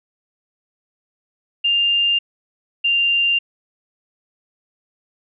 sine tone pair in turn, 2800 / 2788 Hz, F7 / F7, +4 / -4 cents, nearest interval unison, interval 8 cents, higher first, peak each -14 dBFS, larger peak neither, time 1.64-2.19 / 2.84-3.39 s, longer neither, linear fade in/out 10 ms, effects none

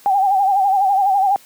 sine tone with vibrato, 784 Hz, G5, in tune, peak -12 dBFS, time 0.06-1.36 s, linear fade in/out 0 ms, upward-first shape sine, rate 12 Hz, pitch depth 76 cents each way, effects white hiss -47 dBFS RMS until 1.45 s + high-pass 150 Hz 12 dB/octave

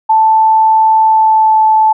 sine tone with pitch glide, 880 to 872.4 Hz, A5 to A5, 0 to -15 cents, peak -5 dBFS, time 0.09-1.93 s, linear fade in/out 10 ms, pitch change -15 cents, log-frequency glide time 1.02-1.62 s, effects none

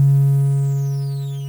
triangle tone with level ramp, 138.8 Hz, C#3, 3 cents sharp, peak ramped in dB -5 to -22 dBFS, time 0-1.48 s, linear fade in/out 0 ms, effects tanh soft clip ceiling -7 dBFS + 7-bit

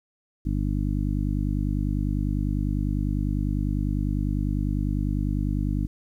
harmonic tone, 50 Hz, G1, 35 cents sharp, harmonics 1 / 2 / 3 / 4 / 5 / 6, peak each -26 / -29 / -31 / -32 / -33 / -34 dBFS, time 0.45-5.87 s, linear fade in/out 10 ms, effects 10-bit

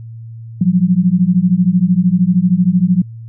sine beating tone pair, 174.4 / 187.4 Hz, F3 / F#3, -2 / +22 cents, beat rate 13 Hz, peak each -12 dBFS, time 0.61-3.02 s, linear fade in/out 5 ms, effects added 114 Hz sine -28 dBFS peak until 3.28 s

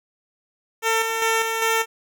10% pulse tone with tremolo, 450.4 Hz, A4, 40 cents sharp, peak -10 dBFS, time 0.82-1.86 s, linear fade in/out 50 ms, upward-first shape square, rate 2.5 Hz, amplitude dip 40%, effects none

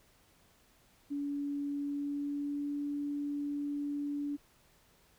sine tone with pitch glide, 285.4 to 288.4 Hz, D4 to D4, -49 to -31 cents, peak -33 dBFS, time 1.1-4.37 s, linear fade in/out 20 ms, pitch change +18 cents, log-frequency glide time 1.78-2.78 s, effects pink hiss -66 dBFS RMS until 5.18 s

